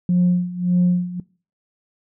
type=tone with tremolo; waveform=sine; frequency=178.3 Hz; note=F3; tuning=36 cents sharp; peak=-10 dBFS; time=0.09-1.2 s; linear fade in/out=2 ms; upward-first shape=sine; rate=1.7 Hz; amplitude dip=85%; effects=noise-tail reverb RT60 0.4 s tail -22 dB re dry + tanh soft clip ceiling -10 dBFS